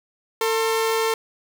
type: tone pair together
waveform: sawtooth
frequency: 449 / 1067.9 Hz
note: A4 / C6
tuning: +35 / +35 cents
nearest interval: octave + minor third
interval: 1500 cents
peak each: -16 / -25 dBFS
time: 0.41-1.14 s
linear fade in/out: 2 ms
effects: none